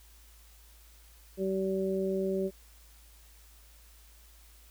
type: harmonic tone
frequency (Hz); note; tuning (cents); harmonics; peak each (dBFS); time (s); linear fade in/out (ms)
191.3; G3; -42; 1 / 2 / 3; -33 / -30 / -36; 1.37-2.51; 50
effects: added 55 Hz sine -55 dBFS peak until 4.7 s + white hiss -60 dBFS RMS until 4.7 s